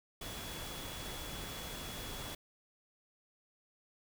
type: tone in noise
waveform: sine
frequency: 3380 Hz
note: G#7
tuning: 30 cents sharp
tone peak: -50 dBFS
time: 0.21-2.35 s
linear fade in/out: 5 ms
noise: pink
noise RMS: -44 dBFS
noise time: 0.21-2.35 s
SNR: -9 dB
effects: none